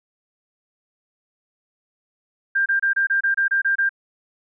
sine tone bursts, 1591 Hz, G6, 25 cents sharp, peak -16 dBFS, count 10, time 2.55-3.893 s, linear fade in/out 10 ms, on 110 ms, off 27 ms, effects none

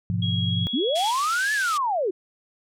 sine chord, F diminished, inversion first, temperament just, 104.77 / 125.72 / 174.61 Hz, Ab2 / Cb3 / F3, +16 / +31 / 0 cents, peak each -25 / -29 / -26 dBFS, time 0.1-0.67 s, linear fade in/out 0 ms
sine tone with pitch glide, 3300 to 3340 Hz, G#7 to G#7, -12 to +9 cents, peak -27 dBFS, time 0.22-1.11 s, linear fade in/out 5 ms, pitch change +21 cents, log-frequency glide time 0.48-0.74 s
sine linear two-way sweep, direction up then down, 207.7 to 1754 to 337.9 Hz, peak -21 dBFS, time 0.73-2.11 s, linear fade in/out 10 ms, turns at 1.53 s
pink band-pass noise, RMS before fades -34 dBFS, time 0.95-1.78 s, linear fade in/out 10 ms, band 2500 to 10000 Hz, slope 24 dB/octave
effects none

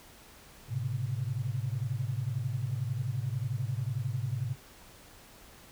sine tone cluster, 107 / 128.9 / 140.1 Hz, A2 / C3 / C#3, -48 / -26 / +19 cents, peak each -34 / -33 / -38 dBFS, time 0.68-4.56 s, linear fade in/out 50 ms, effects pink hiss -54 dBFS RMS until 5.71 s

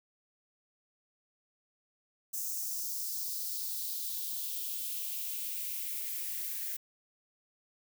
violet noise with high-pass filter sweep, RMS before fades -37 dBFS, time 2.33-6.77 s, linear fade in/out 10 ms, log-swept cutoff 6400 to 1700 Hz, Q 2.6, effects none

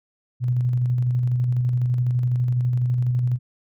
sine tone with tremolo, 123.7 Hz, B2, 3 cents sharp, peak -17 dBFS, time 0.4-3.39 s, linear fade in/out 50 ms, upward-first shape square, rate 12 Hz, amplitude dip 25%, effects none

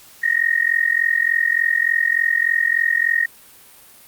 sine tone with amplitude modulation, 1864.7 Hz, A#6, in tune, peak -11 dBFS, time 0.23-3.26 s, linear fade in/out 10 ms, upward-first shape sine, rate 43.4 Hz, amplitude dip 90%, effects white hiss -46 dBFS RMS until 4.07 s + Opus 48 kbps

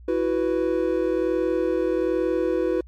triangle chord, E suspended second, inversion none, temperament just, 329.6 / 370.8 / 494.4 Hz, E4 / F#4 / B4, 0 / +4 / +2 cents, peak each -23 dBFS, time 0.08-2.81 s, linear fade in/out 5 ms, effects added 60 Hz sine -42 dBFS peak until 2.87 s + AAC 64 kbps

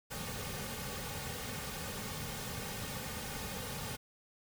pink noise with comb filter, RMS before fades -41 dBFS, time 0.1-3.97 s, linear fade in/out 20 ms, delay 3 ms, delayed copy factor -0.7, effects none

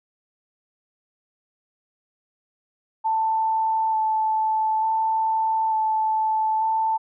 sine tone with vibrato, 880 Hz, A5, in tune, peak -19 dBFS, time 3.04-6.98 s, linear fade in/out 20 ms, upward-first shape square, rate 0.56 Hz, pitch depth 11 cents each way, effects none

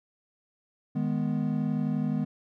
triangle chord, G# minor, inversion second, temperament equal, 155.56 / 207.7 / 246.9 Hz, D#3 / G#3 / B3, 0 / 0 / 0 cents, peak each -28 dBFS, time 0.95-2.25 s, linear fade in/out 10 ms, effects none

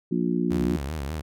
harmonic tone, 59.2 Hz, A#1, 27 cents sharp, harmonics 3 / 4 / 5 / 6, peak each -26 / -27 / -28 / -29 dBFS, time 0.11-0.77 s, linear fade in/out 10 ms
sawtooth tone with vibrato, 73.42 Hz, D2, in tune, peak -25 dBFS, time 0.5-1.22 s, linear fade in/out 20 ms, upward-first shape sine, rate 5.1 Hz, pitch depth 160 cents each way
effects none

